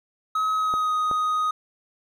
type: tone with pitch glide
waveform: triangle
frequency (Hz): 1276 to 1249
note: D#6 to D#6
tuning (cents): +43 to +6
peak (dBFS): -19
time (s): 0.35-1.51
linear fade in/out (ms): 5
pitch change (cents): -37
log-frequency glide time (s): 0.55-0.93
type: clicks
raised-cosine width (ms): 1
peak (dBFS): -18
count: 2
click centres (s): 0.739 / 1.113
effects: none